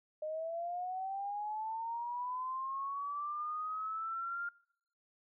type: linear sweep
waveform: sine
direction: up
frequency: 610 to 1407 Hz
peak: -36 dBFS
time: 0.22-4.49 s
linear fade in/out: 5 ms
effects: noise-tail reverb RT60 0.7 s tail -24 dB re dry